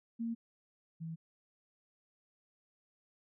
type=tone pair in turn; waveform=sine; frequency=230.5 / 162.99 Hz; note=A#3 / E3; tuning=-19 / -19 cents; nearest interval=tritone; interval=600 cents; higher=first; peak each=-34 / -39 dBFS; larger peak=first; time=0.19-0.35 / 1-1.16 s; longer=neither; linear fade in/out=20 ms; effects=none